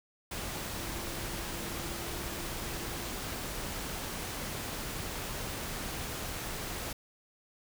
sine tone in noise, 341.9 Hz, F4, 37 cents flat, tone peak -47 dBFS, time 0.78-3.09 s, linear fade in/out 5 ms, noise pink, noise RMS -38 dBFS, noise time 0.31-6.93 s, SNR -12 dB, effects none

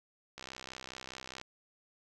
click train, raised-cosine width 0.2 ms, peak -26 dBFS, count 68, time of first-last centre 0.38-1.414 s, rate 64.8 Hz, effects none

